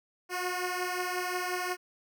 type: beating tone pair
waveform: 10% pulse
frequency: 360 / 365.6 Hz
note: F#4 / F#4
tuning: -47 / -21 cents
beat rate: 5.6 Hz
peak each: -24 / -28 dBFS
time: 0.29-1.77 s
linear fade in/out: 50 ms
effects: none